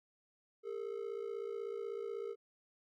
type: ring-modulated tone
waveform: triangle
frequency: 431.3 Hz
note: A4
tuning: 35 cents flat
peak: -34 dBFS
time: 0.63-2.36 s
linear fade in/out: 50 ms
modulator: 28.1 Hz
effects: none